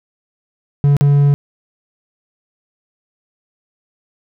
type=tone with dropouts; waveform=triangle; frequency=142.8 Hz; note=D3; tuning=48 cents flat; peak=-6 dBFS; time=0.84-1.34 s; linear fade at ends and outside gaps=0 ms; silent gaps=0.967-1.01 s; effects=none